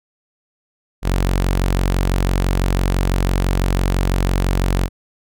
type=tone; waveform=sawtooth; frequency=45.99 Hz; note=F#1; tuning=10 cents flat; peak=-11 dBFS; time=1.02-4.89 s; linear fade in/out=50 ms; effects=none